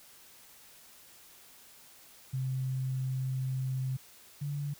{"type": "tone pair in turn", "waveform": "sine", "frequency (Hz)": [130.81, 144.1], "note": ["C3", "D3"], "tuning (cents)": [0, -33], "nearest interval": "major second", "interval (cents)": 167, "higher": "second", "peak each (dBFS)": [-30, -32], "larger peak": "first", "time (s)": [[2.33, 3.97], [4.41, 4.74]], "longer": "first", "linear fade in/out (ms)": 10, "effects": ["white hiss -56 dBFS RMS until 4.79 s"]}